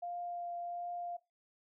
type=tone with vibrato; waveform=sine; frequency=698.5 Hz; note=F5; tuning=in tune; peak=-38 dBFS; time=0.02-1.17 s; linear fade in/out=10 ms; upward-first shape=triangle; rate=1.4 Hz; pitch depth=10 cents each way; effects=noise-tail reverb RT60 0.2 s tail -17 dB re dry